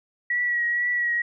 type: tone with vibrato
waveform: sine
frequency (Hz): 1925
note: B6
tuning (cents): -45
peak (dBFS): -21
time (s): 0.3-1.22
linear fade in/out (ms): 5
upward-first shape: triangle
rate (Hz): 2.1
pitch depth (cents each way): 31
effects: none